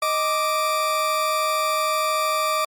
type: tone pair together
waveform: 40% pulse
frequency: 623.9 / 1174.7 Hz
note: D#5 / D6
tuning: +5 / 0 cents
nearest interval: major seventh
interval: 1095 cents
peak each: -24 / -20 dBFS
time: 0.02-2.65 s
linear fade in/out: 5 ms
effects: MP3 64 kbps